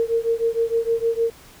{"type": "beating tone pair", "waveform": "sine", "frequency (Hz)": [456.8, 463.3], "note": ["A#4", "A#4"], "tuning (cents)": [-35, -11], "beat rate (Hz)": 6.5, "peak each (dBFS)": [-21, -22], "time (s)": [0, 1.3], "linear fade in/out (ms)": 0, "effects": ["pink hiss -47 dBFS RMS until 1.6 s"]}